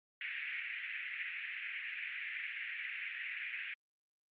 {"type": "band-pass noise", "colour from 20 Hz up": "pink", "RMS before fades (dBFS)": -42, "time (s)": [0.21, 3.74], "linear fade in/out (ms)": 2, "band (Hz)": [1800, 2600], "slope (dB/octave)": 48, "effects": ["Opus 48 kbps"]}